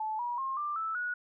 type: tone with pitch steps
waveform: sine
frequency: 868 / 963.1 / 1068.6 / 1185.7 / 1315.6 / 1459.8 Hz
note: A5 / B5 / C6 / D6 / E6 / F#6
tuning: -24 / -44 / +36 / +16 / -4 / -24 cents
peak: -31 dBFS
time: 0-1.14 s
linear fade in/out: 5 ms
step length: 190 ms
effects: none